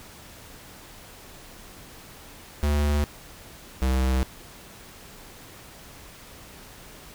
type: tone pair in turn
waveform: square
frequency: 73.42 / 64.89 Hz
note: D2 / C2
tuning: 0 / -14 cents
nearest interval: major second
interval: 214 cents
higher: first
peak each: -21 dBFS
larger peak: neither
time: 2.63-3.04 / 3.82-4.23 s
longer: neither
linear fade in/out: 0 ms
effects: pink hiss -46 dBFS RMS until 7.14 s